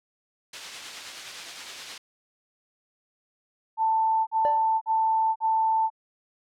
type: noise with tremolo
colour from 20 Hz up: blue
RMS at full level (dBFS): -27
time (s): 0.53-1.98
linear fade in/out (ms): 5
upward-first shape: triangle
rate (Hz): 9.6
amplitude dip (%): 30
type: tone bursts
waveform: sine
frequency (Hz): 887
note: A5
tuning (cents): +14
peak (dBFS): -20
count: 4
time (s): 3.77-5.902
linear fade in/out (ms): 50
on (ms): 500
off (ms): 44
type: tone with exponential decay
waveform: triangle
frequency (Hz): 587.3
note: D5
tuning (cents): 0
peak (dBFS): -20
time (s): 4.45-4.69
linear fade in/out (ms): 0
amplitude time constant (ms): 52
effects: low-pass 4000 Hz 12 dB/octave